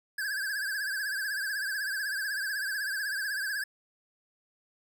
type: tone with vibrato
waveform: square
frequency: 1622 Hz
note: G#6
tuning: 41 cents flat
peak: -31 dBFS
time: 0.18-3.64 s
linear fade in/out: 5 ms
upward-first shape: triangle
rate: 16 Hz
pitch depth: 120 cents each way
effects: none